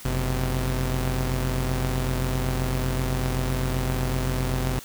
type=tone pair together; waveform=sawtooth; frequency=45.33 / 128.2 Hz; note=F#1 / C3; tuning=-35 / -35 cents; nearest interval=octave + tritone; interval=1800 cents; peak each=-22 dBFS; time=0.05-4.79 s; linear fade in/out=0 ms; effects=white hiss -43 dBFS RMS until 4.84 s